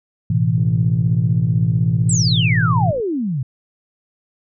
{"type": "chord", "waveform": "sine", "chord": "A suspended second", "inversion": "none", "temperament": "equal with one note detuned", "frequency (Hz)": [110, 125.77, 164.81], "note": ["A2", "B2", "E3"], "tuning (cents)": [0, 32, 0], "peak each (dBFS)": -18, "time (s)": [0.3, 2.91], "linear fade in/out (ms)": 5}
{"type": "click train", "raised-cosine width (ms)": 3, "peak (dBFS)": -25, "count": 137, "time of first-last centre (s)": [0.58, 3], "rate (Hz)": 56.2}
{"type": "exponential sweep", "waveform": "sine", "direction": "down", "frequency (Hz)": [8260, 120], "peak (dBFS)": -18, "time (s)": [2.09, 3.43], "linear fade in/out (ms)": 5}
{"effects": []}